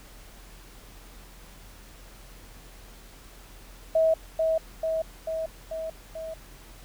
sine tone with echo, 644 Hz, E5, 41 cents flat, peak -18 dBFS, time 3.95-4.14 s, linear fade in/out 5 ms, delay 440 ms, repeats 5, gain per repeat -3 dB, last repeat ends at 6.34 s, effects added 42 Hz sine -48 dBFS peak until 6.84 s + pink hiss -51 dBFS RMS until 6.84 s

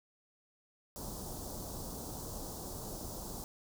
pink band-stop noise, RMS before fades -43 dBFS, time 0.96-3.44 s, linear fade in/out 0 ms, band 1000 to 4900 Hz, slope 24 dB/octave, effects none

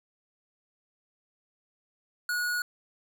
square tone, 1455 Hz, F#6, 29 cents flat, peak -28 dBFS, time 2.29-2.62 s, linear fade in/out 2 ms, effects none

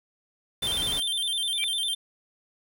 pink noise, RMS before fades -36 dBFS, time 0.62-1 s, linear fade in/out 5 ms
square tone with vibrato, 3349 Hz, G#7, 14 cents sharp, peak -26 dBFS, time 0.62-1.95 s, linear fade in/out 10 ms, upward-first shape square, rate 9.9 Hz, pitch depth 100 cents each way
sine tone with exponential growth, 2349 Hz, D7, in tune, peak -23 dBFS, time 1.54-1.64 s, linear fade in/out 0 ms, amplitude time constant 21 ms
effects none

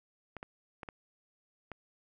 clicks, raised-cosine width 0.5 ms, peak -27 dBFS, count 5, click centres 0.367 / 0.429 / 0.832 / 0.888 / 1.717 s, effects none

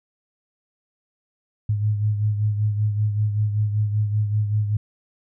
sine beating tone pair, 105 / 110.2 Hz, G#2 / A2, +19 / +3 cents, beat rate 5.2 Hz, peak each -19 / -28 dBFS, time 1.69-4.77 s, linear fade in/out 5 ms, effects none

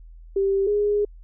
sine tone pair in turn, 392 / 413 Hz, G4 / G#4, 0 / -10 cents, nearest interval minor second, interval 90 cents, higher second, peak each -18 dBFS, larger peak neither, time 0.36-0.67 / 0.67-1.05 s, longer second, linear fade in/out 5 ms, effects added 41 Hz sine -41 dBFS peak until 1.23 s

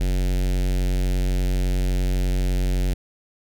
square tone with notch filter, 45.89 Hz, F#1, 14 cents flat, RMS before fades -21 dBFS, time 0-2.94 s, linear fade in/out 10 ms, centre 1100 Hz, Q 0.78, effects none

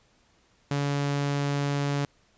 sawtooth tone, 142.4 Hz, C#3, 47 cents sharp, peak -21 dBFS, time 0.71-2.05 s, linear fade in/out 2 ms, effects pink hiss -64 dBFS RMS until 2.37 s + resampled to 16000 Hz

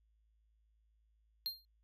square tone with exponential decay, 4196 Hz, C8, 4 cents sharp, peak -33 dBFS, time 1.46-1.65 s, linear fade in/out 0 ms, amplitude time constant 40 ms, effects added 54 Hz sine -70 dBFS peak until 1.83 s

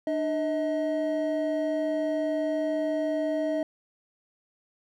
triangle tone pair together, 300.2 / 634 Hz, D4 / D#5, +38 / +32 cents, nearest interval octave + minor second, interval 1294 cents, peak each -27 / -25 dBFS, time 0.07-3.63 s, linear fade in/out 2 ms, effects none

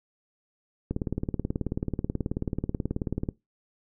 click train, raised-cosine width 3 ms, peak -15 dBFS, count 45, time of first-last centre 0.91-3.288 s, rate 18.5 Hz, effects noise-tail reverb RT60 0.2 s tail -21 dB re dry

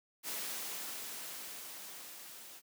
white noise with level ramp, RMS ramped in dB -39 to -52 dBFS, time 0.23-2.62 s, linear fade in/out 50 ms, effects high-pass 200 Hz 12 dB/octave

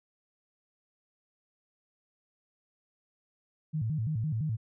sine tone with vibrato, 131.4 Hz, C3, 8 cents sharp, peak -28 dBFS, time 3.73-4.57 s, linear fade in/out 20 ms, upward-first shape square, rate 5.9 Hz, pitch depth 290 cents each way, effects none

